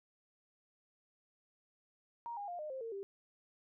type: tone with pitch steps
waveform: sine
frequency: 939 / 812.7 / 703.5 / 608.9 / 527 / 456.1 / 394.8 Hz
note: A#5 / G#5 / F5 / D#5 / C5 / A#4 / G4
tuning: +12 / -38 / +12 / -38 / +12 / -38 / +12 cents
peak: -40 dBFS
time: 2.26-3.03 s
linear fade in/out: 0 ms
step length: 110 ms
effects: none